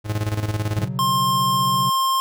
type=tone with tremolo; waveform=45% pulse; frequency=105.9 Hz; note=G#2; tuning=34 cents sharp; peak=-19 dBFS; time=0.04-0.89 s; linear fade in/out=50 ms; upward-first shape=square; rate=18 Hz; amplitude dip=65%
type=chord; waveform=triangle; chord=B suspended second; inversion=none; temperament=just; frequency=123.47 / 138.9 / 185.21 Hz; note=B2 / C#3 / F#3; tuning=0 / +4 / +2 cents; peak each=-27 dBFS; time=0.77-1.9 s; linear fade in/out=10 ms
type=tone; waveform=square; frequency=1061 Hz; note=C6; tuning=24 cents sharp; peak=-18 dBFS; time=0.99-2.2 s; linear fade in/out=0 ms
effects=none